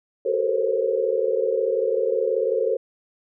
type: tone cluster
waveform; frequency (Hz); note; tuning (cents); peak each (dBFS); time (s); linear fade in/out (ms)
sine; 379.2 / 436.4 / 456.6 / 502 / 535; F#4 / A4 / A#4 / B4 / C5; +43 / -14 / -36 / +28 / +38; -28 / -27 / -24 / -29 / -24; 0.25-2.77; 10
effects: none